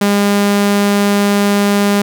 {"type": "tone", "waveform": "sawtooth", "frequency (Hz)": 202.7, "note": "G#3", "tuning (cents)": -42, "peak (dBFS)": -6, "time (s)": [0.01, 2.02], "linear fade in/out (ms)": 5, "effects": []}